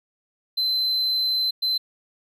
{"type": "tone bursts at uneven times", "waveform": "triangle", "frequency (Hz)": 4066, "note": "B7", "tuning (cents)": 50, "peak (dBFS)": -19, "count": 2, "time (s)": [[0.57, 1.51], [1.62, 1.78]], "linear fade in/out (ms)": 10, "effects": []}